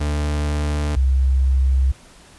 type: tone pair in turn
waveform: 40% pulse / sine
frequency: 74.1 / 66.02 Hz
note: D2 / C2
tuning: +16 / +16 cents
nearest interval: major second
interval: 200 cents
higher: first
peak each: -18 / -13 dBFS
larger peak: second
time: 0-0.96 / 0.96-1.92 s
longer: neither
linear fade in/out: 10 ms
effects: pink hiss -47 dBFS RMS until 2.38 s + resampled to 24000 Hz